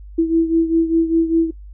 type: beating tone pair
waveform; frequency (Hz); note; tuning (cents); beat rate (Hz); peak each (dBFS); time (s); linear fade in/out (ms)
sine; 327.8 / 332.8; E4 / E4; -10 / +17; 5; -14 / -19; 0.18-1.51; 10
effects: noise-tail reverb RT60 0.1 s tail -19 dB re dry + added 50 Hz sine -34 dBFS peak until 1.73 s